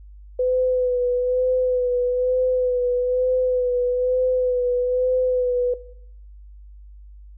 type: tone with vibrato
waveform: sine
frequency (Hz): 501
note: B4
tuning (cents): +25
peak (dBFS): -17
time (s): 0.39-5.74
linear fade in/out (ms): 5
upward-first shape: sine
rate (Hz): 1.1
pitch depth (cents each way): 29
effects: noise-tail reverb RT60 0.7 s tail -17 dB re dry + added 50 Hz sine -40 dBFS peak until 7.37 s